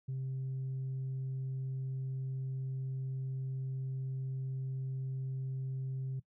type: tone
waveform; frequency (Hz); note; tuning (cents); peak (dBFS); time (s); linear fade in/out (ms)
sine; 132.1; C3; +17; -33; 0.08-6.2; 10
effects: noise-tail reverb RT60 0.1 s tail -19 dB re dry + tanh soft clip ceiling -33 dBFS